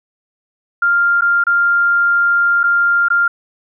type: tone with dropouts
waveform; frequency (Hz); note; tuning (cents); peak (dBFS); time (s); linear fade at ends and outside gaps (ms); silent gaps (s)
sine; 1396.9; F6; 0; -10; 0.82-3.28; 5; 1.21-1.219 / 1.439-1.467 / 2.633-2.638 / 3.085-3.102
effects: none